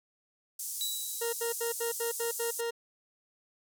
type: band-pass noise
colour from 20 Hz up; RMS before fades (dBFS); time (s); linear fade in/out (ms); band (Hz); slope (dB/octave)
pink; -38; 0.59-2.61; 5; 6600 to 15000; 24
type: tone with exponential decay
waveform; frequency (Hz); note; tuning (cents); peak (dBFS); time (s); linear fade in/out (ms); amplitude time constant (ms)
sawtooth; 3917; B7; -15; -27; 0.81-1.64; 0; 180
type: tone bursts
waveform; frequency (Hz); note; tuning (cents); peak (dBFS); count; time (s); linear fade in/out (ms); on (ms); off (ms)
40% pulse; 466.2; A#4; 0; -30; 8; 1.21-2.709; 10; 120; 77
effects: none